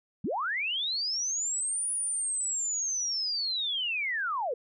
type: linear two-way sweep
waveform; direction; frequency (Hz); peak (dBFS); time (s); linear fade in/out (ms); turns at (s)
sine; up then down; 138.3 to 9820 to 443.6; -28; 0.24-4.54; 5; 1.91
effects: none